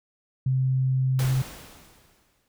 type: tone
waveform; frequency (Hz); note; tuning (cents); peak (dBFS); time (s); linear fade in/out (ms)
sine; 130.81; C3; 0; -20; 0.46-1.42; 5
type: noise with exponential decay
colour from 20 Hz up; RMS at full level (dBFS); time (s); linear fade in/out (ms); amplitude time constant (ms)
pink; -32; 1.19-2.48; 1; 280
effects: none